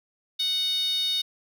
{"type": "tone with high-pass filter", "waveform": "10% pulse", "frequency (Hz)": 740, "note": "F#5", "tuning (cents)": 0, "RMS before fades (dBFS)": -26, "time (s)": [0.39, 1.22], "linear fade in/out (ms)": 10, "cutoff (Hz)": 3700, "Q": 8, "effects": []}